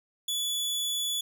sawtooth tone, 3432 Hz, A7, 44 cents flat, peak -25 dBFS, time 0.28-1.21 s, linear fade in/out 5 ms, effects 10-bit

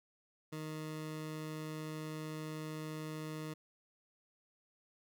20% pulse tone, 155.56 Hz, D#3, in tune, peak -36 dBFS, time 0.52-3.54 s, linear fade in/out 10 ms, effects none

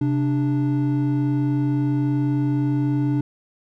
triangle tone pair together, 132.46 / 293.7 Hz, C3 / D4, +22 / 0 cents, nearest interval octave + major second, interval 1378 cents, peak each -19 dBFS, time 0.01-3.21 s, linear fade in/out 5 ms, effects none

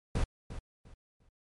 brown noise with echo, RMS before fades -28 dBFS, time 0.15-0.24 s, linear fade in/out 5 ms, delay 350 ms, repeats 3, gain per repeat -12 dB, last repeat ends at 1.29 s, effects MP3 48 kbps

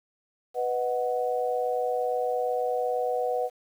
sine chord, B major, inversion none, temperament equal, 493.9 / 622.3 / 740 Hz, B4 / D#5 / F#5, 0 / 0 / 0 cents, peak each -27 / -33 / -29 dBFS, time 0.54-3.5 s, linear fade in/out 50 ms, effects 9-bit

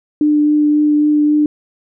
sine tone with vibrato, 298.5 Hz, D4, 28 cents sharp, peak -9 dBFS, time 0.21-1.46 s, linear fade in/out 2 ms, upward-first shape triangle, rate 3.7 Hz, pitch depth 11 cents each way, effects none

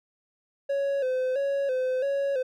triangle tone with vibrato, 534 Hz, C5, 35 cents sharp, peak -22 dBFS, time 0.69-2.43 s, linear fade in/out 10 ms, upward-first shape square, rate 1.5 Hz, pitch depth 71 cents each way, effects none

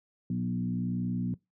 sine tone with frequency modulation, 180.6 Hz, F#3, 42 cents flat, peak -27 dBFS, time 0.3-1.34 s, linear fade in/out 2 ms, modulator 61.4 Hz, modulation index 1.1, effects noise-tail reverb RT60 0.2 s tail -22 dB re dry + high-pass 100 Hz 12 dB/octave

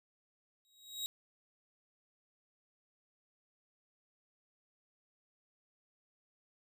sawtooth tone with exponential growth, 3810 Hz, A#7, 37 cents sharp, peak -31 dBFS, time 0.65-1.06 s, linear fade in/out 0 ms, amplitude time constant 88 ms, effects none

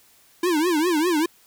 square tone with vibrato, 329.6 Hz, E4, in tune, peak -19 dBFS, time 0.43-1.26 s, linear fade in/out 5 ms, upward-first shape triangle, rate 5 Hz, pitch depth 220 cents each way, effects white hiss -56 dBFS RMS until 1.46 s

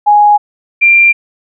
sine tone pair in turn, 830.6 / 2377 Hz, G#5 / D7, 0 / +20 cents, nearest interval octave + tritone, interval 1820 cents, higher second, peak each -3 dBFS, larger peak neither, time 0.06-0.38 / 0.81-1.13 s, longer neither, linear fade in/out 20 ms, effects none

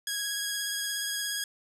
10% pulse tone with vibrato, 1653 Hz, G#6, 9 cents flat, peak -21 dBFS, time 0.07-1.44 s, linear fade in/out 2 ms, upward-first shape sine, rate 17 Hz, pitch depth 17 cents each way, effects none

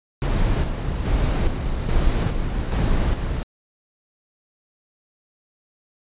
brown noise with tremolo, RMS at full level -19 dBFS, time 0.22-3.43 s, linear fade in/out 0 ms, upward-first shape square, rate 1.2 Hz, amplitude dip 45%, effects resampled to 8000 Hz

